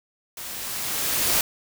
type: noise with level ramp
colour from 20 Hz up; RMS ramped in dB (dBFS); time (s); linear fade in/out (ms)
white; -36 to -20; 0.37-1.41; 2
effects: none